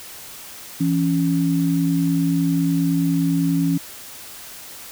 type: tone pair together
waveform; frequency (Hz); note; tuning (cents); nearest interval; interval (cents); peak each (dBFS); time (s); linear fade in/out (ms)
sine; 167.84 / 277.8; E3 / C#4; +31 / +4; major sixth; 873; -19; 0.8-3.78; 10
effects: white hiss -38 dBFS RMS until 4.91 s